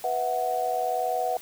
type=chord; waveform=sine; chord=B suspended fourth; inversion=none; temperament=equal; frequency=493.9 / 659.3 / 740 Hz; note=B4 / E5 / F#5; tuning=0 / 0 / 0 cents; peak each=-31 / -30 / -26 dBFS; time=0.04-1.37 s; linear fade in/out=2 ms; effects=white hiss -46 dBFS RMS until 1.41 s